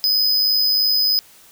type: tone with amplitude modulation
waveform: square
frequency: 5020 Hz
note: D#8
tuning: 15 cents sharp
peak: -13 dBFS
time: 0.04-1.19 s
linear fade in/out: 0 ms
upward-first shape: sine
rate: 103 Hz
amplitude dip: 45%
effects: white hiss -48 dBFS RMS until 1.51 s